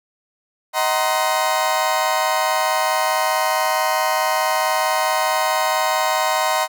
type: chord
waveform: 35% pulse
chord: C half-diminished seventh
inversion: first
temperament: just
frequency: 627.9 / 753.5 / 941.9 / 1046.5 Hz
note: Eb5 / Gb5 / Bb5 / C6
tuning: +16 / +31 / +18 / 0 cents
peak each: -21 dBFS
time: 0.73-6.68 s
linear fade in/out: 50 ms
effects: none